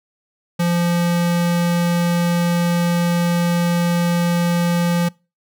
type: tone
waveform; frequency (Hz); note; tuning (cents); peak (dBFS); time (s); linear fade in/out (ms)
square; 172.8; F3; -18; -16; 0.59-5.09; 10
effects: noise-tail reverb RT60 0.3 s tail -25 dB re dry